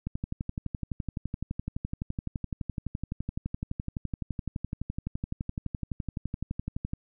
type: click train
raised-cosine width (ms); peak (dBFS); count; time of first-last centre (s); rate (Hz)
5; -19; 82; 0.07-6.934; 11.8
effects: none